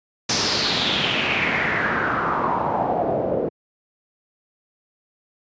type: noise with low-pass filter sweep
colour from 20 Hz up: pink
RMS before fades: -21 dBFS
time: 0.29-3.49 s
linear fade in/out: 5 ms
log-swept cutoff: 5700 to 480 Hz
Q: 4.3
effects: high-pass 150 Hz 12 dB/octave + resampled to 16000 Hz